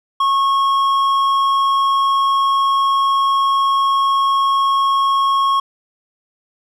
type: tone with hard clipping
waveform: sine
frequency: 1094 Hz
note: C#6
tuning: 23 cents flat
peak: -14 dBFS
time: 0.2-5.6 s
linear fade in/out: 5 ms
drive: 6 dB
effects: none